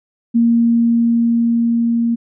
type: tone with level ramp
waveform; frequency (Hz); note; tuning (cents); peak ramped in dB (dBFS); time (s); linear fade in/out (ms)
sine; 233.1; A#3; 0; -9 to -13; 0.34-2.16; 20
effects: none